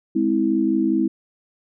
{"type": "chord", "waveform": "sine", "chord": "Ab augmented", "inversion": "none", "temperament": "just", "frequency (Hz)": [207.7, 259.6, 324.5], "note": ["Ab3", "C4", "E4"], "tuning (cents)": [0, -13, -27], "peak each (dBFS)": [-23, -22, -19], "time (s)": [0.15, 1.08], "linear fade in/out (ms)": 10, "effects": []}